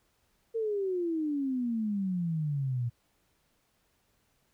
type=exponential sweep; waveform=sine; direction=down; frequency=461.4 to 116.54 Hz; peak=-28 dBFS; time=0.54-2.9 s; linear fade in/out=20 ms; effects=pink hiss -72 dBFS RMS until 4.53 s